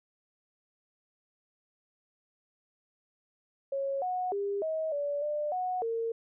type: tone with pitch steps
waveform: sine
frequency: 549 / 732 / 401.7 / 635 / 576 / 596 / 734 / 457.1 Hz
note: C#5 / F#5 / G4 / D#5 / D5 / D5 / F#5 / A#4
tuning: -17 / -19 / +42 / +35 / -34 / +25 / -14 / -34 cents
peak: -29 dBFS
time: 3.72-6.12 s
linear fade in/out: 5 ms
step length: 300 ms
effects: none